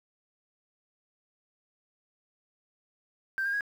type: tone with pitch steps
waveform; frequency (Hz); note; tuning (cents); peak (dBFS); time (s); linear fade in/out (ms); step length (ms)
sine; 1568 / 1609.3 / 1651.7; G6 / G6 / G#6; 0 / +45 / -10; -26; 3.38-3.608; 0; 76
effects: tanh soft clip ceiling -23 dBFS + 9-bit